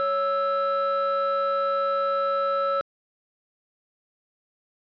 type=tone pair together; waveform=triangle; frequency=554.6 / 1319 Hz; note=C#5 / E6; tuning=+1 / +1 cents; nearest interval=octave + minor third; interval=1500 cents; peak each=-22 dBFS; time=0-2.81 s; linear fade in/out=0 ms; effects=tanh soft clip ceiling -14 dBFS + resampled to 11025 Hz